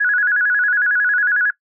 sine tone with vibrato, 1568 Hz, G6, in tune, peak -13 dBFS, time 0-1.51 s, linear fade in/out 10 ms, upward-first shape square, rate 11 Hz, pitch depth 110 cents each way, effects noise-tail reverb RT60 0.1 s tail -21 dB re dry

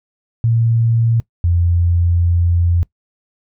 sine tone pair in turn, 115.2 / 86.3 Hz, A#2 / F2, -20 / -20 cents, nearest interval perfect fourth, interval 500 cents, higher first, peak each -11 dBFS, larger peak neither, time 0.44-1.2 / 1.44-2.83 s, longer second, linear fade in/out 0 ms, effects noise-tail reverb RT60 0.1 s tail -21 dB re dry

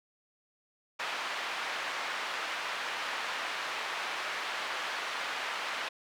pink band-pass noise, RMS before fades -36 dBFS, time 0.99-5.89 s, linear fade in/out 10 ms, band 990 to 3000 Hz, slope 12 dB/octave, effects none

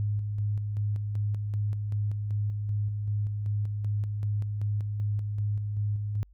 sine tone with tremolo, 103.83 Hz, G#2, in tune, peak -25 dBFS, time 0-6.23 s, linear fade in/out 0 ms, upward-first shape square, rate 2.6 Hz, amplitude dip 35%, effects added 50 Hz sine -53 dBFS peak until 6.33 s

